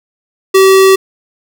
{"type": "tone", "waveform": "square", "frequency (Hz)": 383.7, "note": "G4", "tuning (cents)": -37, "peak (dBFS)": -4, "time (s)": [0.54, 0.96], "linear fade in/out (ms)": 10, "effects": []}